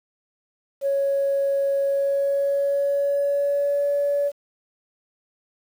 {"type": "tone with pitch glide", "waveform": "sine", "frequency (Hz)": [554.4, 571], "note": ["C#5", "D5"], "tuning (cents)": [0, -49], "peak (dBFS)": -18, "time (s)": [0.81, 4.32], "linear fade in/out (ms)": 50, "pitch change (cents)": 51, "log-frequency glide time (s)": [1.83, 3.89], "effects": ["tanh soft clip ceiling -14 dBFS", "8-bit"]}